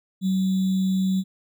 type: tone with sample-and-hold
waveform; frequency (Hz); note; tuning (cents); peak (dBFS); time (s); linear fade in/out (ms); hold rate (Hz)
sine; 189.2; F#3; +39; -19; 0.21-1.24; 50; 3675
effects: none